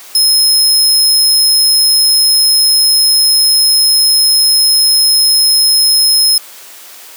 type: tone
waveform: sawtooth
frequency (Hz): 5150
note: E8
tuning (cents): -41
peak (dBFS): -4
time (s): 0.15-6.38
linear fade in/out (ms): 2
effects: white hiss -34 dBFS RMS until 7.16 s + high-pass 400 Hz 12 dB/octave